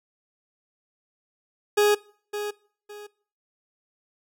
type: tone with echo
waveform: 40% pulse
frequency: 415.3 Hz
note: G#4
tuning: in tune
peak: -16 dBFS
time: 1.77-1.95 s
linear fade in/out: 10 ms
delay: 560 ms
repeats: 2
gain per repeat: -11 dB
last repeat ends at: 3.07 s
effects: noise-tail reverb RT60 0.5 s tail -22 dB re dry